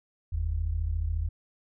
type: tone pair together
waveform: sine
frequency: 45.88 / 80.1 Hz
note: F#1 / E2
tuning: -14 / -49 cents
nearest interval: minor seventh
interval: 965 cents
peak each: -30 / -28 dBFS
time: 0.32-1.29 s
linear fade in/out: 10 ms
effects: none